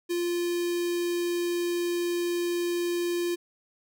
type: tone with notch filter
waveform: square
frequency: 348 Hz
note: F4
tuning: 6 cents flat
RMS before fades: -28 dBFS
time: 0.09-3.36 s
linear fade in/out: 20 ms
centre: 1200 Hz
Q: 0.98
effects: none